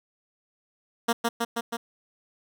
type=tone with echo; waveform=10% pulse; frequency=233.1 Hz; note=A#3; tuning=in tune; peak=-12 dBFS; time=1.08-1.13 s; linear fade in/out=10 ms; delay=160 ms; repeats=4; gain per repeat=-2 dB; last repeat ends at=1.77 s; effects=none